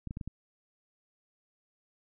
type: clicks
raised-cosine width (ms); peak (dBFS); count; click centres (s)
5; -25; 5; 0.073 / 0.109 / 0.171 / 0.212 / 0.276
effects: none